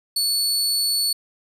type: tone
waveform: sawtooth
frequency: 4435 Hz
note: C#8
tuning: in tune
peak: -16 dBFS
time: 0.16-1.13 s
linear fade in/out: 5 ms
effects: resampled to 32000 Hz